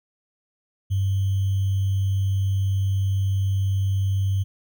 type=tone with sample-and-hold; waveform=sine; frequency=97 Hz; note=G2; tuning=18 cents flat; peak=-19 dBFS; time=0.9-4.44 s; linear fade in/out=20 ms; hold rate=3150 Hz; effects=none